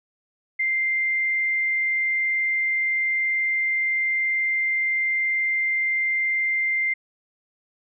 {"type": "tone", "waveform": "sine", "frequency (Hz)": 2093, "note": "C7", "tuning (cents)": 0, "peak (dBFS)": -20, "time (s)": [0.59, 6.94], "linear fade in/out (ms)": 10, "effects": []}